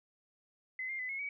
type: tone with pitch steps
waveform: sine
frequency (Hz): 2036 / 2112 / 2014 / 2174 / 2264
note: C7 / C7 / B6 / C#7 / C#7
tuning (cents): -48 / +16 / +33 / -34 / +36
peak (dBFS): -36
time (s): 0.79-1.29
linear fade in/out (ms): 2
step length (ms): 100
effects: none